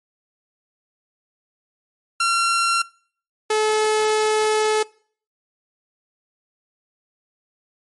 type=tone pair in turn; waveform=sawtooth; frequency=1368 / 430.9 Hz; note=F6 / A4; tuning=-36 / -36 cents; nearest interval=octave + minor sixth; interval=2000 cents; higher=first; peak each=-13 dBFS; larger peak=neither; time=2.2-2.82 / 3.5-4.83 s; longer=second; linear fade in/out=5 ms; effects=noise-tail reverb RT60 0.5 s tail -23 dB re dry + MP3 48 kbps